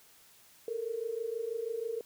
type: tone pair together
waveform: sine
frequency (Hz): 440 / 466.2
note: A4 / A#4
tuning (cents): 0 / 0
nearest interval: minor second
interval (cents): 100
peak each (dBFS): -37 / -35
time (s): 0.68-2.01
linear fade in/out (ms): 2
effects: white hiss -60 dBFS RMS until 2.05 s